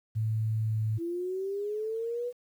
sine tone with pitch glide, 110 to 109.24 Hz, A2 to A2, 0 to -12 cents, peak -26 dBFS, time 0.15-0.99 s, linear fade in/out 20 ms, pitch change -12 cents, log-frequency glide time 0.63-0.79 s
sine linear sweep, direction up, 329.6 to 493.9 Hz, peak -30 dBFS, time 0.97-2.33 s, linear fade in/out 50 ms
effects 10-bit

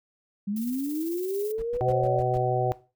sine linear sweep, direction up, 196 to 587.3 Hz, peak -26 dBFS, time 0.47-2.21 s, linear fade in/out 10 ms
violet noise with tremolo, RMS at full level -40 dBFS, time 0.56-1.52 s, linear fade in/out 5 ms, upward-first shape square, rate 18 Hz, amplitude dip 40%
brown noise bursts, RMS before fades -38 dBFS, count 6, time 1.58-2.376 s, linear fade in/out 2 ms, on 41 ms, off 110 ms
harmonic tone, 125.3 Hz, B2, 25 cents sharp, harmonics 1 / 3 / 4 / 5 / 6, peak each -28 / -29 / -30 / -31 / -27 dBFS, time 1.81-2.72 s, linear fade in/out 0 ms
effects noise-tail reverb RT60 0.3 s tail -17 dB re dry

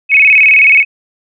sine tone with vibrato, 2372 Hz, D7, 17 cents sharp, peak -3 dBFS, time 0.09-0.85 s, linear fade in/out 50 ms, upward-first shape square, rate 19 Hz, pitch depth 120 cents each way, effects none

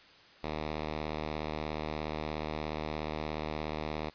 5% pulse tone, 76.9 Hz, D#2, 20 cents flat, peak -23 dBFS, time 0.43-4.1 s, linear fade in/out 10 ms, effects white hiss -57 dBFS RMS until 4.14 s + resampled to 11025 Hz

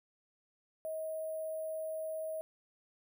sine tone with sample-and-hold, 633 Hz, D#5, 30 cents sharp, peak -36 dBFS, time 0.85-2.41 s, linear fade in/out 0 ms, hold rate 11025 Hz, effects none

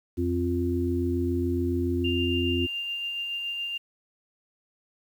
harmonic tone, 87.1 Hz, F2, 4 cents flat, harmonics 1 / 3 / 4, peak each -28 / -28 / -28 dBFS, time 0.17-2.67 s, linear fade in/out 20 ms
sine tone with tremolo, 2794 Hz, F7, in tune, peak -28 dBFS, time 2.04-3.78 s, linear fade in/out 10 ms, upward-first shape sine, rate 7.1 Hz, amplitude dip 25%
effects 9-bit

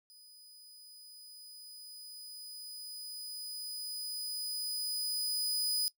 sawtooth tone with level ramp, 4978 Hz, D#8, in tune, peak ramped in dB -52 to -26 dBFS, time 0.1-5.88 s, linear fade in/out 0 ms, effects noise-tail reverb RT60 0.1 s tail -20 dB re dry

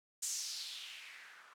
violet noise with low-pass filter sweep, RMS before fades -45 dBFS, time 0.22-1.54 s, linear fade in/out 10 ms, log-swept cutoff 7500 to 1200 Hz, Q 3.1, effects none

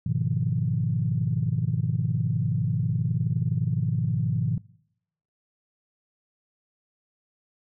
sine chord, F half-diminished seventh, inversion first, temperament equal, 103.83 / 123.47 / 155.56 / 174.61 Hz, Ab2 / Cb3 / Eb3 / F3, 0 / 0 / 0 / 0 cents, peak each -29 / -26 / -27 / -31 dBFS, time 0.06-4.58 s, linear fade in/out 5 ms, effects noise-tail reverb RT60 0.8 s tail -24 dB re dry + tanh soft clip ceiling -12 dBFS

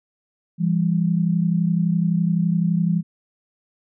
sine tone pair together, 168.18 / 200 Hz, E3 / G3, +35 / +35 cents, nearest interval minor third, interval 300 cents, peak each -18 / -22 dBFS, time 0.58-3.03 s, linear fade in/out 50 ms, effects none

